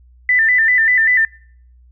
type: tone with vibrato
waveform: sine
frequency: 1890 Hz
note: A#6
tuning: 23 cents sharp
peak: -10 dBFS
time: 0.29-1.25 s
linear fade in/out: 2 ms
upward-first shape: square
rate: 5.1 Hz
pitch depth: 92 cents each way
effects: noise-tail reverb RT60 0.6 s tail -26 dB re dry + added 61 Hz sine -44 dBFS peak until 1.91 s